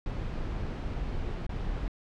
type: noise with dropouts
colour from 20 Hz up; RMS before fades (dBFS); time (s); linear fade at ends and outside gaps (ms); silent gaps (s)
brown; -33; 0.06-1.88; 1; 1.466-1.493
effects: low-pass 4000 Hz 12 dB/octave